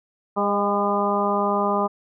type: harmonic tone with a mistuned harmonic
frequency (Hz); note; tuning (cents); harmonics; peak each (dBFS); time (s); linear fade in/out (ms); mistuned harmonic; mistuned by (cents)
202.5; G#3; -43; 1 / 2 / 3 / 4 / 5 / 6; -26 / -26 / -26 / -26 / -26 / -26; 0.36-1.88; 20; 3; +22
effects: none